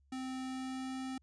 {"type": "tone with pitch glide", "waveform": "square", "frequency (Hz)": [260, 261.7], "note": ["C4", "C4"], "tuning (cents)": [-11, 0], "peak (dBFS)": -39, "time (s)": [0.12, 1.18], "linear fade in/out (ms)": 5, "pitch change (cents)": 11, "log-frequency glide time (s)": [0.43, 0.97], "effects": ["added 69 Hz sine -66 dBFS peak until 1.22 s", "resampled to 22050 Hz"]}